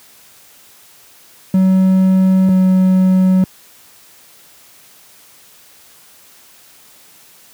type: tone pair in turn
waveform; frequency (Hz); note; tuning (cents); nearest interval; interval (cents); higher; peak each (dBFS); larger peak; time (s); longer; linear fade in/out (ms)
triangle; 188.3 / 186.57; F#3 / F#3; +31 / +15; unison; 16; first; -6; neither; 1.54-2.49 / 2.49-3.44; neither; 2
effects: white hiss -45 dBFS RMS until 7.53 s + high-pass 80 Hz 12 dB/octave